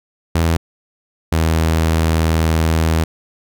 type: tone pair in turn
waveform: sawtooth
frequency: 82.41 / 80.71 Hz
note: E2 / E2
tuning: 0 / -36 cents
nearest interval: unison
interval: 36 cents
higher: first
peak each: -9 dBFS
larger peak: neither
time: 0.35-0.57 / 1.32-3.04 s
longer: second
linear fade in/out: 5 ms
effects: none